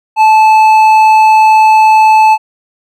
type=tone with hard clipping; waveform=sine; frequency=871 Hz; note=A5; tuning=18 cents flat; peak=-4 dBFS; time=0.16-2.38 s; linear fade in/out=50 ms; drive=6 dB; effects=none